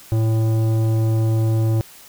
sine tone with tanh clipping, 111.3 Hz, A2, 20 cents sharp, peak -17 dBFS, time 0.12-1.81 s, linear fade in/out 0 ms, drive 13 dB, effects white hiss -44 dBFS RMS until 2.08 s

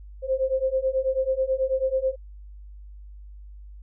sine beating tone pair, 521 / 530.2 Hz, C5 / C5, -7 / +23 cents, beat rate 9.2 Hz, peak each -25 / -24 dBFS, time 0.22-2.16 s, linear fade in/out 50 ms, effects added 50 Hz sine -40 dBFS peak until 3.82 s

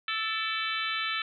harmonic tone with a mistuned harmonic, 440 Hz, A4, in tune, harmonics 3 / 4 / 5 / 6 / 7 / 8 / 9, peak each -34 / -35 / -36 / -37 / -37 / -38 / -39 dBFS, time 0.08-1.22 s, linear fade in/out 2 ms, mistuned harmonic 5, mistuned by +61 cents, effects none

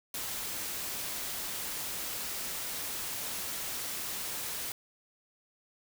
white noise, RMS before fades -37 dBFS, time 0.14-4.72 s, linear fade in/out 2 ms, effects none

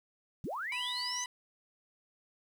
sine linear sweep, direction up, 106.1 to 6272 Hz, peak -35 dBFS, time 0.44-1.24 s, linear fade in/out 0 ms
15% pulse tone, 987.8 Hz, B5, in tune, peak -31 dBFS, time 0.72-1.26 s, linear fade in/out 2 ms
effects low-pass 10000 Hz 12 dB/octave + 10-bit

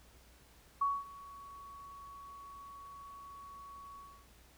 sine tone with ADSR envelope, 1120 Hz, C#6, 18 cents sharp, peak -27 dBFS, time 0.81-4.27 s, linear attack 8 ms, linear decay 220 ms, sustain -21 dB, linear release 300 ms, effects added 60 Hz sine -63 dBFS peak until 4.57 s + pink hiss -63 dBFS RMS until 4.57 s

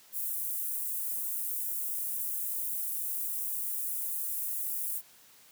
white high-pass noise, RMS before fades -34 dBFS, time 0.12-5.02 s, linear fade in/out 50 ms, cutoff 9900 Hz, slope 24 dB/octave, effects white hiss -58 dBFS RMS until 5.51 s + high-pass 80 Hz 12 dB/octave

